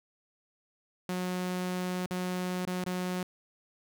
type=tone with dropouts; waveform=sawtooth; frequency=181.8 Hz; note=F#3; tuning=30 cents flat; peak=-27 dBFS; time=1.09-3.23 s; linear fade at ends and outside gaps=2 ms; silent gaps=2.061-2.109 / 2.652-2.672 / 2.841-2.863 s; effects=none